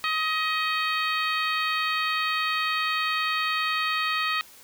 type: harmonic tone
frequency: 630 Hz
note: D#5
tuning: 21 cents sharp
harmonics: 2 / 3 / 4 / 5 / 6 / 7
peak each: -27 / -30 / -30 / -35 / -35 / -35 dBFS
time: 0.04-4.41 s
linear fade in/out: 0 ms
effects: white hiss -50 dBFS RMS until 4.63 s